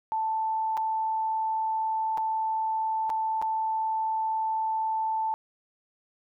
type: tone with dropouts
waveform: sine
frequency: 882 Hz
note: A5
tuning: 4 cents sharp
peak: -25 dBFS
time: 0.12-5.34 s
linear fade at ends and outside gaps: 0 ms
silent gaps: 0.77-0.775 / 2.174-2.18 / 3.095-3.101 / 3.416-3.424 s
effects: none